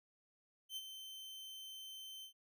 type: tone with ADSR envelope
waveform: 40% pulse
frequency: 3092 Hz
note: G7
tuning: 24 cents flat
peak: -40 dBFS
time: 0.69-2.33 s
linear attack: 75 ms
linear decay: 41 ms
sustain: -8 dB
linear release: 95 ms
effects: none